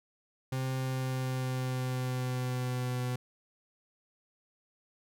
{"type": "tone with pitch glide", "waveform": "40% pulse", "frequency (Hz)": [130.81, 125.05], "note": ["C3", "B2"], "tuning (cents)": [0, 22], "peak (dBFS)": -30, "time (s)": [0.52, 3.16], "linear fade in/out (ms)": 5, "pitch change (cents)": -78, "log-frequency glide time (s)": [0.78, 3.01], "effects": []}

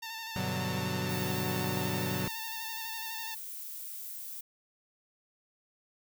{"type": "tone with vibrato", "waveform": "10% pulse", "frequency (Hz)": 900, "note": "A5", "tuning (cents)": 39, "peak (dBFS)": -30, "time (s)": [0.02, 3.35], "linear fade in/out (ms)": 10, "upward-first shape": "square", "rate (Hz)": 12, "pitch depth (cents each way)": 27}
{"type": "chord", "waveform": "sawtooth", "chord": "G major seventh", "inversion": "none", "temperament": "equal", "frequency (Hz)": [98, 123.47, 146.83, 185], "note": ["G2", "B2", "D3", "F#3"], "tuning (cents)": [0, 0, 0, 0], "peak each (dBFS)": [-35, -33, -35, -31], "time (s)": [0.36, 2.28], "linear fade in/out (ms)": 0}
{"type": "noise", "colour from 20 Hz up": "violet", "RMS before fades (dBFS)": -42, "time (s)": [1.09, 4.41], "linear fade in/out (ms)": 5}
{"effects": []}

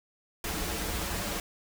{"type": "noise with comb filter", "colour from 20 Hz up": "pink", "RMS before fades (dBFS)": -33, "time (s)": [0.44, 1.4], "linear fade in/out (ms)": 2, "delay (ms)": 7.8, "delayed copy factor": -0.7, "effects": []}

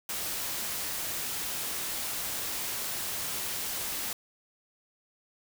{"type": "noise", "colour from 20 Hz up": "white", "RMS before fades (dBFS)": -34, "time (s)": [0.09, 4.13], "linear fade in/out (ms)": 2, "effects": []}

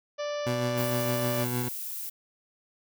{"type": "harmonic tone", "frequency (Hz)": 587.3, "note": "D5", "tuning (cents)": 0, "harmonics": [1, 2, 3, 4, 5, 6, 7, 8, 9, 10], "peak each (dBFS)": [-30, -40, -44, -47, -46, -50, -53, -50, -51, -50], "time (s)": [0.18, 1.45], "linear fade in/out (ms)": 20}
{"type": "tone with tremolo", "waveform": "20% pulse", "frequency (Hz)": 123.47, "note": "B2", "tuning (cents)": 0, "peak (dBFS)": -22, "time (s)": [0.46, 1.69], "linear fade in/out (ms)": 10, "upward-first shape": "sine", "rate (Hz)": 6.5, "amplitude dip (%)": 35}
{"type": "noise", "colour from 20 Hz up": "violet", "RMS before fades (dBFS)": -36, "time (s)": [0.77, 2.1], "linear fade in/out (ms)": 10}
{"effects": []}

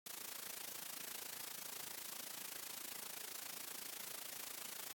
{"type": "noise with amplitude modulation", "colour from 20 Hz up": "white", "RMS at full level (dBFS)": -45, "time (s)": [0.06, 4.93], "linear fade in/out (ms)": 2, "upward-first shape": "sine", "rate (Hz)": 27.7, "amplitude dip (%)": 85, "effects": ["high-pass 150 Hz 12 dB/octave", "AAC 64 kbps"]}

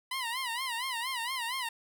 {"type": "tone with vibrato", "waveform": "15% pulse", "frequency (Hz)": 987.8, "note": "B5", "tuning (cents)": 0, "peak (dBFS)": -26, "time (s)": [0.11, 1.69], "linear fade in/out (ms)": 5, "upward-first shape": "sine", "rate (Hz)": 4.3, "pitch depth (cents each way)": 140, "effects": []}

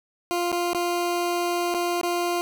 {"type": "tone with dropouts", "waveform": "20% pulse", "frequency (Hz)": 349.2, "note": "F4", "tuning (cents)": 0, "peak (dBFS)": -18, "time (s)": [0.31, 2.41], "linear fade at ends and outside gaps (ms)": 0, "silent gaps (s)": [[0.517, 0.526], [0.732, 0.748], [1.741, 1.746], [2.013, 2.032]], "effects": []}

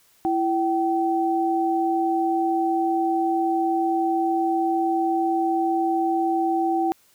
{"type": "tone pair together", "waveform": "sine", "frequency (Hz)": [333.4, 769.1], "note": ["E4", "G5"], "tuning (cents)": [20, -33], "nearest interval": "octave + major second", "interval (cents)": 1447, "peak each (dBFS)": [-22, -22], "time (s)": [0.25, 6.92], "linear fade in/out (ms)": 0, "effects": ["white hiss -59 dBFS RMS until 7.14 s"]}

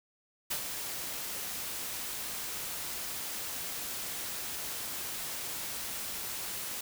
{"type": "noise with ADSR envelope", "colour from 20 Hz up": "white", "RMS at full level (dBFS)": -32, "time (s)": [0.5, 6.81], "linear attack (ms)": 13, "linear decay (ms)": 80, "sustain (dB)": -6, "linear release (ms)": 4, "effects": []}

